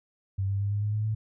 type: tone with pitch steps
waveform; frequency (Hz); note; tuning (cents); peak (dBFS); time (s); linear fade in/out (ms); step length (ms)
sine; 97.1 / 98.97 / 100.87 / 102.81 / 104.79 / 106.81 / 108.87; G2 / G2 / G2 / G#2 / G#2 / G#2 / A2; -16 / +17 / +50 / -17 / +16 / +49 / -18; -25; 0.38-1.15; 10; 110
effects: none